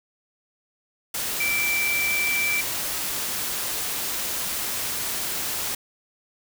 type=tone in noise; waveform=sine; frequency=2335 Hz; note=D7; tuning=11 cents flat; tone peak=-22 dBFS; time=1.4-2.61 s; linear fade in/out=5 ms; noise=white; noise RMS=-28 dBFS; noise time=1.14-5.75 s; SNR=+3 dB; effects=none